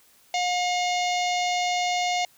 harmonic tone, 716 Hz, F5, 43 cents sharp, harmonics 1 / 3 / 4 / 5 / 6 / 7 / 8 / 9 / 10, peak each -24 / -30 / -34 / -35 / -36 / -41 / -39 / -38 / -43 dBFS, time 0.34-2.25 s, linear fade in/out 2 ms, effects white hiss -58 dBFS RMS until 2.37 s

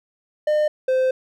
triangle tone pair in turn, 605 / 518 Hz, D#5 / C5, -49 / -17 cents, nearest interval minor third, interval 268 cents, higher first, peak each -14 dBFS, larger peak neither, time 0.47-0.68 / 0.88-1.11 s, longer second, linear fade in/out 5 ms, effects none

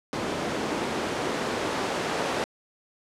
white noise with band-pass filter sweep, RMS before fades -29 dBFS, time 0.13-2.44 s, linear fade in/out 0 ms, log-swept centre 300 to 460 Hz, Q 0.8, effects low-pass 9000 Hz 12 dB/octave

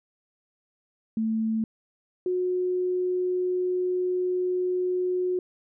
sine tone pair in turn, 221.7 / 363.9 Hz, A3 / F#4, +13 / -29 cents, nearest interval major sixth, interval 858 cents, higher second, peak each -23 dBFS, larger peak neither, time 1.17-1.64 / 2.26-5.39 s, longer second, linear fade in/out 2 ms, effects none

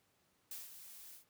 blue noise with ADSR envelope, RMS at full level -45 dBFS, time 0.51-1.25 s, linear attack 4 ms, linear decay 170 ms, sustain -9 dB, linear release 110 ms, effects pink hiss -75 dBFS RMS until 1.29 s + high-pass 100 Hz 12 dB/octave

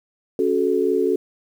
sine chord, F# minor, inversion second, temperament equal with one note detuned, 277.2 / 370 / 434.4 Hz, C#4 / F#4 / A4, 0 / 0 / -22 cents, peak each -24 / -20 / -20 dBFS, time 0.39-1.16 s, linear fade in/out 2 ms, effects 8-bit

